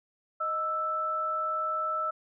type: tone pair together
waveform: sine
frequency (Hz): 622.3 / 1319.4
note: D#5 / E6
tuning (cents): 0 / +1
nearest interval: octave + minor second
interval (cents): 1301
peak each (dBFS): -36 / -28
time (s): 0.4-2.11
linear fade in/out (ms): 10
effects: none